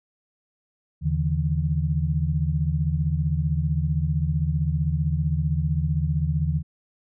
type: tone cluster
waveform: sine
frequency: 79.5 / 144.6 / 160.1 Hz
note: D#2 / D3 / D#3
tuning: +38 / -27 / +50 cents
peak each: -25 dBFS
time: 1.01-6.63 s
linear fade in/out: 50 ms
effects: none